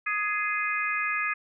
harmonic tone with a mistuned harmonic, 415.3 Hz, G#4, in tune, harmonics 3 / 4 / 5 / 6, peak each -31 / -31 / -31 / -31 dBFS, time 0.06-1.34 s, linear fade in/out 10 ms, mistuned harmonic 4, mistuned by +16 cents, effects none

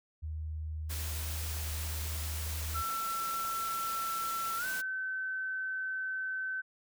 sine tone, 78 Hz, D#2, 5 cents sharp, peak -35 dBFS, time 0.22-2.83 s, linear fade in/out 20 ms
white noise, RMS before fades -41 dBFS, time 0.89-4.82 s, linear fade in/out 20 ms
sine tone with pitch glide, 1340 to 1530.4 Hz, E6 to G6, +28 to -42 cents, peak -33 dBFS, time 2.74-6.62 s, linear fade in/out 20 ms, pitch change +230 cents, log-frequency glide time 4.57-4.66 s
effects none

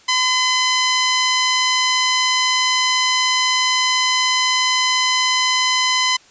10% pulse tone, 1017 Hz, C6, 50 cents flat, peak -6 dBFS, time 0.08-6.17 s, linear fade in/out 10 ms, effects white hiss -49 dBFS RMS until 6.3 s + resampled to 16000 Hz

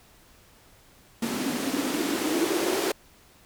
blue noise with band-pass filter sweep, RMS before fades -27 dBFS, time 1.22-2.92 s, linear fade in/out 5 ms, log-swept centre 230 to 390 Hz, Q 7.2, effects pink hiss -56 dBFS RMS until 3.45 s

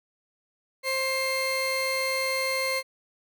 30% pulse tone pair together, 529 / 2116 Hz, C5 / C7, +19 / +19 cents, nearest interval 2 octaves, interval 2400 cents, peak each -26 dBFS, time 0.83-2.83 s, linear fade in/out 50 ms, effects none

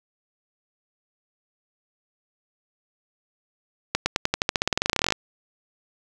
accelerating click train, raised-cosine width 0.2 ms, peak -3 dBFS, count 24, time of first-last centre 3.95-5.123 s, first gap 110 ms, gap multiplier 0.92, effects none

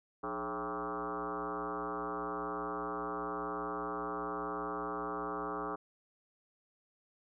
sine tone with frequency modulation, 784 Hz, G5, in tune, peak -35 dBFS, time 0.23-5.76 s, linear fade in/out 10 ms, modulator 121 Hz, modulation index 4.4, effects none

